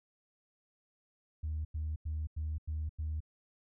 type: tone bursts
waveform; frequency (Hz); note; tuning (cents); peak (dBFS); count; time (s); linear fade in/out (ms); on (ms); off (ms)
sine; 77.5; D#2; -6; -32; 6; 1.43-3.205; 10; 220; 91
effects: tanh soft clip ceiling -30 dBFS